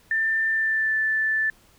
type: tone with pitch glide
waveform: sine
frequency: 1786 to 1757.3 Hz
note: A6 to A6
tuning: +25 to -3 cents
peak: -20 dBFS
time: 0.11-1.5 s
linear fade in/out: 2 ms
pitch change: -28 cents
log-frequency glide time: 0.49-0.95 s
effects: pink hiss -57 dBFS RMS until 1.78 s